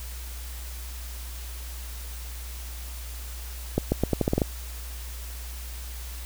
accelerating click train, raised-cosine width 2 ms, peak -8 dBFS, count 9, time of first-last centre 3.78-4.418 s, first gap 140 ms, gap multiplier 0.83, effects added 60 Hz sine -35 dBFS peak until 6.25 s + white hiss -43 dBFS RMS until 6.25 s

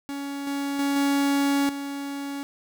45% pulse tone with level steps, 280.4 Hz, C#4, 20 cents sharp, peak -30 / -26 / -22 / -20 / -30 dBFS, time 0.09-2.43 s, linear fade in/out 0 ms, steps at 0.47 / 0.79 / 0.96 / 1.69 s, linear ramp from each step 2 ms, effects none

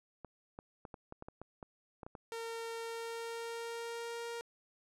clicks, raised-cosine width 1 ms, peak -32 dBFS, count 12, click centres 0.247 / 0.589 / 0.852 / 0.942 / 1.124 / 1.224 / 1.285 / 1.416 / 1.628 / 2.032 / 2.065 / 2.152 s
sawtooth tone with pitch glide, 458.1 to 467.7 Hz, A#4 to A#4, -30 to +6 cents, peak -36 dBFS, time 2.32-4.41 s, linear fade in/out 0 ms, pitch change +36 cents, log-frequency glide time 2.78-4.26 s
effects low-pass 11000 Hz 12 dB/octave

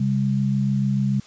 sine tone pair together, 134.2 / 201.1 Hz, C3 / G3, +44 / +44 cents, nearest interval perfect fifth, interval 700 cents, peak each -21 / -21 dBFS, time 0-1.2 s, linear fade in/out 5 ms, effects white hiss -49 dBFS RMS until 1.26 s + resampled to 16000 Hz

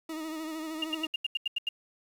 40% pulse tone with vibrato, 315.9 Hz, D#4, 26 cents sharp, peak -34 dBFS, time 0.09-1.07 s, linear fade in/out 5 ms, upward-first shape sine, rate 13 Hz, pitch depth 46 cents each way
sine tone bursts, 2816 Hz, F7, 14 cents sharp, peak -26 dBFS, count 9, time 0.82-1.69 s, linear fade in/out 5 ms, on 22 ms, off 84 ms
effects resampled to 32000 Hz + 9-bit

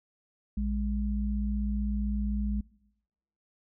sine tone pair together, 57.81 / 206 Hz, A#1 / G#3, -14 / -14 cents, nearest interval octave + minor seventh, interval 2200 cents, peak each -29 / -31 dBFS, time 0.57-2.61 s, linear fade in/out 5 ms, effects noise-tail reverb RT60 0.9 s tail -23 dB re dry

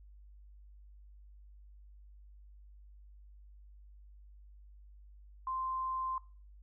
sine tone, 1043 Hz, C6, 6 cents flat, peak -34 dBFS, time 5.47-6.18 s, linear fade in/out 2 ms, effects noise-tail reverb RT60 0.4 s tail -21 dB re dry + added 50 Hz sine -53 dBFS peak until 6.62 s

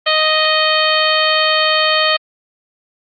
harmonic tone with a mistuned harmonic, 623 Hz, D#5, 2 cents sharp, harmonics 1 / 2 / 3 / 4 / 5 / 6 / 7, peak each -18 / -18 / -19 / -21 / -18 / -23 / -20 dBFS, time 0.06-2.17 s, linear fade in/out 10 ms, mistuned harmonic 6, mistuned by -15 cents, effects Opus 24 kbps

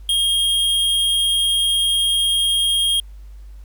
square tone, 3242 Hz, G#7, 42 cents flat, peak -16 dBFS, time 0.09-3 s, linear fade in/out 2 ms, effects added 50 Hz sine -35 dBFS peak until 3.64 s + pink hiss -59 dBFS RMS until 3.64 s

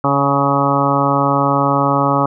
harmonic tone, 140 Hz, C#3, 18 cents sharp, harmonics 1 / 2 / 3 / 4 / 5 / 6 / 7 / 8 / 9, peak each -20 / -19 / -25 / -20 / -24 / -20 / -23 / -19 / -20 dBFS, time 0.04-2.26 s, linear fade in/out 2 ms, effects none

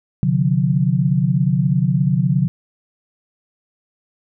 sine tone cluster, 131.7 / 148.5 / 179.9 Hz, C3 / D3 / F#3, +12 / +20 / -48 cents, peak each -18 dBFS, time 0.23-2.48 s, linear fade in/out 0 ms, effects none

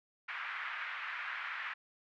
pink band-pass noise, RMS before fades -41 dBFS, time 0.28-1.74 s, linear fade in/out 10 ms, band 1300 to 2300 Hz, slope 24 dB/octave, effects none

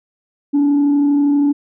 sine tone with frequency modulation, 286.7 Hz, D4, 42 cents flat, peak -9 dBFS, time 0.53-1.53 s, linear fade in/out 20 ms, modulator 32.5 Hz, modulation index 0.2, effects tanh soft clip ceiling -9 dBFS

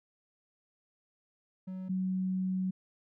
triangle / sine tone pair in turn, 186.7 / 186.7 Hz, F#3 / F#3, +16 / +16 cents, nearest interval unison, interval 0 cents, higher neither, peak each -35 / -29 dBFS, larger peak second, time 1.67-1.89 / 1.89-2.71 s, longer second, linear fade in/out 10 ms, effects none

